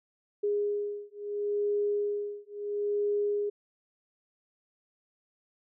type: beating tone pair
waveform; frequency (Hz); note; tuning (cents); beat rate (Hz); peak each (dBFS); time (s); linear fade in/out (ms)
sine; 411.2 / 411.94; G#4 / G#4; -17 / -14; 0.74; -31; 0.43-3.5; 10
effects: none